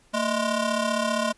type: ring-modulated tone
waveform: 20% pulse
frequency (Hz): 419.2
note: G#4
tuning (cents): +16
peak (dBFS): -15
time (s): 0.13-1.33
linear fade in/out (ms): 20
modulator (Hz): 192
effects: pink hiss -60 dBFS RMS until 1.37 s + resampled to 24000 Hz